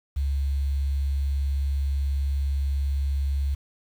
sine tone with quantisation, 69.3 Hz, C#2, in tune, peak -22 dBFS, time 0.16-3.55 s, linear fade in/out 10 ms, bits 8, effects none

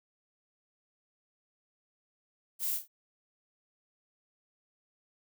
violet noise with echo, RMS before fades -33 dBFS, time 2.59-2.8 s, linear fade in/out 50 ms, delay 27 ms, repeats 3, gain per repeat -7 dB, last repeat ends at 2.881 s, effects none

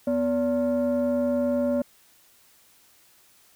sine tone pair together, 247 / 573 Hz, B3 / D5, 0 / -43 cents, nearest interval octave + minor third, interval 1457 cents, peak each -22 dBFS, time 0.07-1.82 s, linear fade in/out 5 ms, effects tanh soft clip ceiling -18 dBFS + white hiss -58 dBFS RMS until 3.55 s

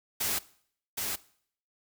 white noise with echo, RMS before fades -30 dBFS, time 0.2-0.39 s, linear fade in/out 10 ms, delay 770 ms, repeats 1, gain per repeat -3 dB, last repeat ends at 1.16 s, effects noise-tail reverb RT60 0.6 s tail -20 dB re dry

